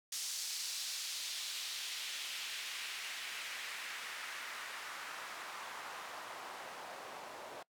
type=noise with band-pass filter sweep; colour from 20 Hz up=white; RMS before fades=-44 dBFS; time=0.12-7.63 s; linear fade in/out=5 ms; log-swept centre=5600 to 640 Hz; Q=1.3; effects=noise-tail reverb RT60 0.1 s tail -23 dB re dry